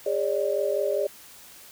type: tone cluster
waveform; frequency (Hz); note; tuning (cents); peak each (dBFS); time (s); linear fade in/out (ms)
sine; 408.1 / 557 / 602; G#4 / C#5 / D5; -30 / +8 / +43; -27; 0.06-1.07; 5
effects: white hiss -48 dBFS RMS until 1.71 s